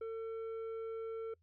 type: tone with tanh clipping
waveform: sine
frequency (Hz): 450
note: A4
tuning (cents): +39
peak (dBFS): -40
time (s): 0.01-1.34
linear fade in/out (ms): 5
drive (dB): 7
effects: noise-tail reverb RT60 0.1 s tail -26 dB re dry + added 84 Hz sine -70 dBFS peak until 1.42 s